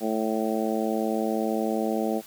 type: harmonic tone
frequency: 110 Hz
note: A2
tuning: in tune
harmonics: 2 / 3 / 4 / 5 / 6 / 7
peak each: -28 / -30 / -31 / -32 / -33 / -33 dBFS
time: 0-2.22 s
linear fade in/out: 50 ms
effects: white hiss -48 dBFS RMS until 2.26 s